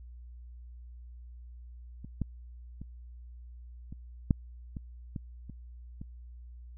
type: clicks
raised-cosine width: 5 ms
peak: -30 / -18 / -29 / -30 / -11 / -26 / -23 / -30 / -28 dBFS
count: 9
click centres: 2.046 / 2.217 / 2.816 / 3.925 / 4.308 / 4.768 / 5.162 / 5.497 / 6.015 s
effects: added 60 Hz sine -45 dBFS peak until 6.77 s